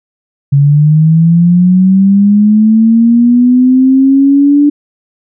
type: linear sweep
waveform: sine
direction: up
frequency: 138.59 to 292.7 Hz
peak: -3 dBFS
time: 0.52-4.7 s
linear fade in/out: 10 ms
effects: none